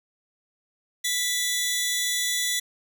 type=tone pair together; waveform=15% pulse; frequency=1975.5 / 3443 Hz; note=B6 / A7; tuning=0 / -38 cents; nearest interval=minor seventh; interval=962 cents; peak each=-20 dBFS; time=1.04-2.6 s; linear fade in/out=10 ms; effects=none